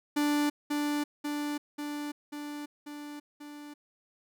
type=tone with echo; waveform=45% pulse; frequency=293.7 Hz; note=D4; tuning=in tune; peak=-25 dBFS; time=0.16-0.5 s; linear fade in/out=10 ms; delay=540 ms; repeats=6; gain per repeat=-3 dB; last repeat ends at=3.74 s; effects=none

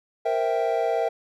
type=chord; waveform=triangle; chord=C dominant seventh; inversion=third; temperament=equal; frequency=466.2 / 523.3 / 659.3 / 784 Hz; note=Bb4 / C5 / E5 / G5; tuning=0 / 0 / 0 / 0 cents; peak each=-24 / -29 / -23 / -26 dBFS; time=0.25-1.09 s; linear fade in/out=10 ms; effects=none

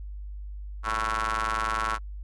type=ring-modulated tone; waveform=sawtooth; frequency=110 Hz; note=A2; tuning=in tune; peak=-19 dBFS; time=0.83-1.99 s; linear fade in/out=50 ms; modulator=1220 Hz; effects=added 50 Hz sine -35 dBFS peak until 2.23 s + resampled to 24000 Hz

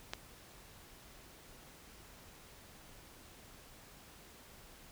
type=click; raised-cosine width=0.2 ms; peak=-20 dBFS; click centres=0.135 s; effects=pink hiss -57 dBFS RMS until 4.91 s

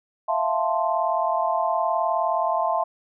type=chord; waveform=sine; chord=F major seventh; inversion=third; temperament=equal; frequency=659.3 / 698.5 / 880 / 1046.5 Hz; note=E5 / F5 / A5 / C6; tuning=0 / 0 / 0 / 0 cents; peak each=-25 / -26 / -26 / -26 dBFS; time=0.28-2.84 s; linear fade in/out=10 ms; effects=none

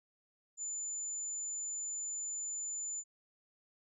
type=tone; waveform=sine; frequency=7040 Hz; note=A8; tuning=in tune; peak=-37 dBFS; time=0.57-3.04 s; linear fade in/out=50 ms; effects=none

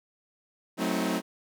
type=chord; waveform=sawtooth; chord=F# diminished seventh; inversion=none; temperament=equal with one note detuned; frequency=185 / 220 / 261.6 / 317.5 Hz; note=F#3 / A3 / C4 / Eb4; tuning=0 / 0 / 0 / +35 cents; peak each=-28 dBFS; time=0.77-1.22 s; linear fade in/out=50 ms; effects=none

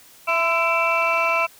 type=tone cluster; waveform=sine; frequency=664 / 1019 / 1330 / 2320 / 2676 Hz; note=E5 / C6 / E6 / D7 / E7; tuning=+12 / -46 / +15 / -22 / +25 cents; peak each=-23 dBFS; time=0.27-1.47 s; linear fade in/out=20 ms; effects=tanh soft clip ceiling -10 dBFS + white hiss -49 dBFS RMS until 1.59 s

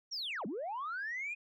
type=linear two-way sweep; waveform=sine; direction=down then up; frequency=5780 to 175.3 to 2500 Hz; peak=-35 dBFS; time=0.11-1.35 s; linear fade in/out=20 ms; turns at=0.46 s; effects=tanh soft clip ceiling -33 dBFS

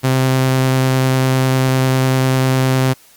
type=tone with vibrato; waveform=sawtooth; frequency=130.81 Hz; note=C3; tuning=in tune; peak=-8 dBFS; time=0.03-2.94 s; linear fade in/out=20 ms; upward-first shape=sine; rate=10 Hz; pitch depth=8 cents each way; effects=white hiss -47 dBFS RMS until 3.16 s + Opus 48 kbps

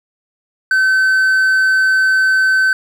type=tone; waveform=triangle; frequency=1532 Hz; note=G6; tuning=40 cents flat; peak=-8 dBFS; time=0.71-2.73 s; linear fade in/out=2 ms; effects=none

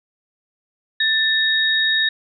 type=tone pair together; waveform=sine; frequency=1774 / 3759 Hz; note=A6 / A#7; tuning=+14 / +14 cents; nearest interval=octave + minor second; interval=1300 cents; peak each=-18 dBFS; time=1-2.09 s; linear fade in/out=5 ms; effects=none

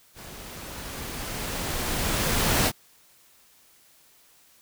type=noise with level ramp; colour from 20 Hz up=pink; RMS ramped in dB=-43 to -21 dBFS; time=0.14-2.72 s; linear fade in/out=50 ms; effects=white hiss -58 dBFS RMS until 4.61 s

